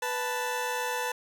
20% pulse tone pair together, 494.1 / 880.4 Hz, B4 / A5, +1 / +1 cents, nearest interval minor seventh, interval 1000 cents, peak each -27 dBFS, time 0.02-1.12 s, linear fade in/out 5 ms, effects none

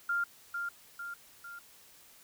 sine tone with echo, 1396.9 Hz, F6, in tune, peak -28 dBFS, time 0.09-0.24 s, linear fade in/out 5 ms, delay 450 ms, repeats 3, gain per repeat -5 dB, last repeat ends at 1.59 s, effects white hiss -58 dBFS RMS until 2.23 s

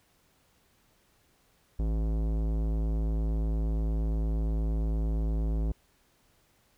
sine tone with tanh clipping, 54.3 Hz, A1, 22 cents flat, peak -28 dBFS, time 1.79-5.72 s, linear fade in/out 5 ms, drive 18 dB, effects pink hiss -67 dBFS RMS until 6.77 s

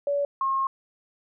sine tone pair in turn, 570 / 1076 Hz, C#5 / C6, +48 / +48 cents, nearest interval major seventh, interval 1100 cents, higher second, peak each -22 dBFS, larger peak neither, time 0.07-0.25 / 0.41-0.67 s, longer second, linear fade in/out 2 ms, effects none

